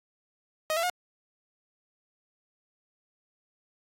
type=tone with pitch steps; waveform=sawtooth; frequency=625 / 669.9 / 717.9 Hz; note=D#5 / E5 / F5; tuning=+8 / +28 / +48 cents; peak=-22 dBFS; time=0.7-0.898 s; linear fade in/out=0 ms; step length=66 ms; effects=AAC 48 kbps